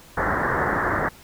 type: low-pass noise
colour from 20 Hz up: white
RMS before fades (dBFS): -23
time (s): 0.17-1.09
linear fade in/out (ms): 5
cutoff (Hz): 1900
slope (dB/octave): 96
effects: pink hiss -48 dBFS RMS until 1.23 s